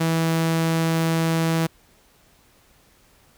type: tone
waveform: sawtooth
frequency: 163.5 Hz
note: E3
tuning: 14 cents flat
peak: -15 dBFS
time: 0-1.67 s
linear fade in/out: 10 ms
effects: pink hiss -57 dBFS RMS until 3.37 s